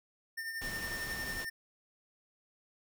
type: tone with tremolo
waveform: square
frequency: 1809 Hz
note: A6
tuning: 48 cents sharp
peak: -36 dBFS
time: 0.37-1.5 s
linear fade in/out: 10 ms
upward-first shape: triangle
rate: 11 Hz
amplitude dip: 55%
type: noise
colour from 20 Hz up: pink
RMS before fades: -43 dBFS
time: 0.61-1.45 s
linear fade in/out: 10 ms
effects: none